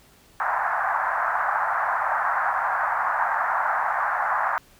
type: band-pass noise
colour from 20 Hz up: pink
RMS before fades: -24 dBFS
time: 0.4-4.58 s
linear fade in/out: 0 ms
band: 720 to 1700 Hz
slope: 48 dB/octave
effects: pink hiss -55 dBFS RMS until 4.79 s